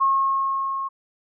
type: tone with level ramp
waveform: sine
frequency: 1084 Hz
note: C#6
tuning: 39 cents flat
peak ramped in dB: -15 to -25 dBFS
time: 0-0.89 s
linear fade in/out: 20 ms
effects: none